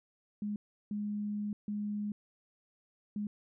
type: tone bursts at uneven times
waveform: sine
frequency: 207.7 Hz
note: G#3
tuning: in tune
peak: -33 dBFS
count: 4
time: 0.42-0.56 / 0.91-1.53 / 1.68-2.12 / 3.16-3.27 s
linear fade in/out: 2 ms
effects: none